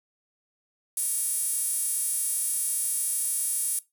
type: tone with high-pass filter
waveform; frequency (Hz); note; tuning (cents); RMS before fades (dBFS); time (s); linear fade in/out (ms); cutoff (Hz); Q
sawtooth; 466.2; A#4; 0; -28; 0.97-3.79; 2; 10000; 4.2
effects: noise-tail reverb RT60 0.2 s tail -19 dB re dry